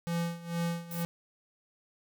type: tone with tremolo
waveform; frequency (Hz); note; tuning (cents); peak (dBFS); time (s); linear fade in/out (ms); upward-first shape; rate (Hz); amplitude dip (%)
square; 169.8; F3; -48; -29; 0.07-1.05; 0; sine; 2.2; 85
type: noise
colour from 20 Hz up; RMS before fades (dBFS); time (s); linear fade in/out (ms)
violet; -42; 0.91-1.03; 2
effects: none